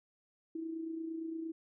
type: tone with amplitude modulation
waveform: sine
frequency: 325.3 Hz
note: E4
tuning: 23 cents flat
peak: -35 dBFS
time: 0.55-1.52 s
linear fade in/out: 5 ms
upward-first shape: sine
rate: 28.7 Hz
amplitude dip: 50%
effects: none